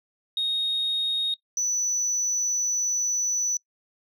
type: tone pair in turn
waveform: sine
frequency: 3729 / 5961 Hz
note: A#7 / F#8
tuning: 0 / +12 cents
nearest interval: minor sixth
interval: 812 cents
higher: second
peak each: -21 dBFS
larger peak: neither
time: 0.37-1.34 / 1.57-3.57 s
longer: second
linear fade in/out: 2 ms
effects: noise-tail reverb RT60 0.1 s tail -22 dB re dry + tanh soft clip ceiling -20 dBFS

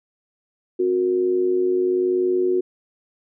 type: tone with amplitude modulation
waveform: sine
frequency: 365.4 Hz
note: F#4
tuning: 22 cents flat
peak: -14 dBFS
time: 0.79-2.61 s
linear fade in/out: 10 ms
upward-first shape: sine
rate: 101 Hz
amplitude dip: 60%
effects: none

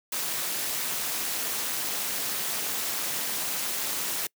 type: noise with amplitude modulation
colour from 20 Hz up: white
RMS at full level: -27 dBFS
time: 0.12-4.27 s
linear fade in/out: 5 ms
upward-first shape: sine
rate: 226 Hz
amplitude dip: 70%
effects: noise-tail reverb RT60 0.1 s tail -26 dB re dry + high-pass 150 Hz 12 dB/octave

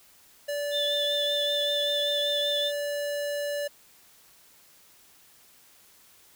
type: tone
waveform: square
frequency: 580 Hz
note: D5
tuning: 22 cents flat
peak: -29 dBFS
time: 0.48-3.68 s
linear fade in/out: 10 ms
type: tone with vibrato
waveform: sine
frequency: 3520 Hz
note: A7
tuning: in tune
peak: -26 dBFS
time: 0.71-2.72 s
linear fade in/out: 50 ms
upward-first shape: sine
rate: 5.2 Hz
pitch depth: 31 cents each way
effects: white hiss -57 dBFS RMS until 6.35 s

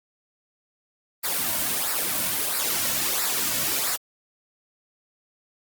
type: noise with flanger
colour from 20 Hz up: white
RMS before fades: -25 dBFS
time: 1.23-3.97 s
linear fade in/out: 20 ms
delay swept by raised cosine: 0.31 to 2.51 ms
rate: 1.5 Hz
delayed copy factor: -0.65
effects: Opus 24 kbps

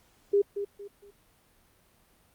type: tone with echo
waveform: sine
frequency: 403.6 Hz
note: G#4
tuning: 49 cents flat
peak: -19 dBFS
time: 0.33-0.42 s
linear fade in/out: 10 ms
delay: 230 ms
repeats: 3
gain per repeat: -10 dB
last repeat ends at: 1.11 s
effects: pink hiss -64 dBFS RMS until 2.34 s + Opus 48 kbps

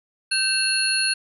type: tone cluster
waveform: sine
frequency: 1544 / 2652 / 2757 / 4312 / 10460 Hz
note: G6 / E7 / F7 / C#8 / E9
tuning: -27 / +10 / -23 / -49 / -15 cents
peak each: -26 / -28 / -30 / -22 / -26 dBFS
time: 0.31-1.14 s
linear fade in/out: 10 ms
effects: none

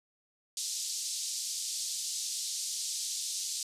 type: band-pass noise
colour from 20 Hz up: white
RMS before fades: -36 dBFS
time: 0.57-3.63 s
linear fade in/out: 2 ms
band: 4100 to 8200 Hz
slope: 24 dB/octave
effects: resampled to 32000 Hz

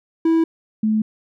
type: tone pair in turn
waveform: triangle / sine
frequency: 326.9 / 216.6 Hz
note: E4 / A3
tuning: -14 / -27 cents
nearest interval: perfect fifth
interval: 713 cents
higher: first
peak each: -11 / -15 dBFS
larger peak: first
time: 0.25-0.44 / 0.83-1.02 s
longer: neither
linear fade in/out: 5 ms
effects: none

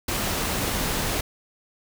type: noise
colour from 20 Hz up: pink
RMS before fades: -26 dBFS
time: 0.08-1.21 s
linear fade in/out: 5 ms
effects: none

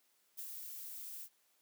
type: noise with ADSR envelope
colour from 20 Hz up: violet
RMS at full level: -44 dBFS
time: 0.37-1.29 s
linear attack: 22 ms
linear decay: 73 ms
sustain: -3 dB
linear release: 62 ms
effects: white hiss -74 dBFS RMS until 1.61 s + high-pass 200 Hz 12 dB/octave

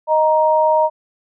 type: tone pair together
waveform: sine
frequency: 622.3 / 937.6 Hz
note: D#5 / A#5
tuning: 0 / +10 cents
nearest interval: perfect fifth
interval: 710 cents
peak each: -14 dBFS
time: 0.07-0.9 s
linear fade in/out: 50 ms
effects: none

